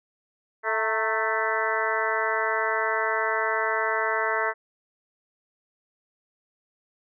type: harmonic tone with a mistuned harmonic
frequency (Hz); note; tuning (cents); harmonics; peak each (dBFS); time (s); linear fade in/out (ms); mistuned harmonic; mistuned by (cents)
220; A3; 0; 2 / 3 / 4 / 5 / 6 / 7 / 8 / 9; -31 / -31 / -31 / -31 / -31 / -31 / -31 / -31; 0.63-4.54; 50; 4; +55
effects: none

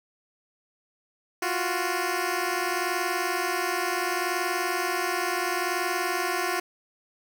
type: tone pair together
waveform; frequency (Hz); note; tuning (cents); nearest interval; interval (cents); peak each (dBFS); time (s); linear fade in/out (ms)
10% pulse; 347.5 / 368.2; F4 / F#4; -9 / -8; minor second; 101; -20; 1.42-6.6; 5
effects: none

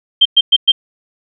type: tone bursts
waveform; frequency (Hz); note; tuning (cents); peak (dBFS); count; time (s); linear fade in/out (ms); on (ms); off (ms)
sine; 3158; G7; +12; -4; 4; 0.21-0.72; 10; 45; 110
effects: none

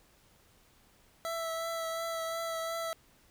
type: tone with vibrato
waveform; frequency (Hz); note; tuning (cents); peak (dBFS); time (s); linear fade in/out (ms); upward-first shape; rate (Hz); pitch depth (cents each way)
25% pulse; 659.3; E5; 0; -30; 1.25-2.93; 0; triangle; 2.8; 20
effects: pink hiss -64 dBFS RMS until 3.3 s

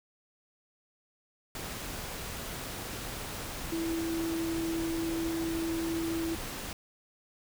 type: tone in noise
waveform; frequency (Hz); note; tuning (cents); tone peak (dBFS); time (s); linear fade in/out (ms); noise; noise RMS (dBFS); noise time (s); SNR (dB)
sine; 329.6; E4; 0; -30; 3.72-6.35; 2; pink; -39; 1.55-6.73; +6
effects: none

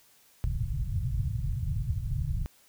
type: low-pass noise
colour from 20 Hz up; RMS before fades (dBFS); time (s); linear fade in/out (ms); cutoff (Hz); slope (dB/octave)
white; -30; 0.44-2.46; 0; 140; 48
effects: white hiss -61 dBFS RMS until 2.68 s

